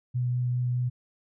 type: tone with vibrato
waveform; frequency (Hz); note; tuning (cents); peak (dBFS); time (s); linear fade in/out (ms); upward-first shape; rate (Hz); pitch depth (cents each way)
sine; 123.8; B2; +5; -24; 0.14-0.9; 20; triangle; 4.9; 11
effects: none